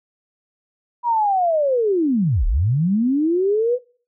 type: linear two-way sweep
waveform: sine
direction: down then up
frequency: 976 to 32.7 to 508 Hz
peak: -15 dBFS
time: 1.03-3.79 s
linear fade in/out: 50 ms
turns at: 2.46 s
effects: noise-tail reverb RT60 0.4 s tail -22 dB re dry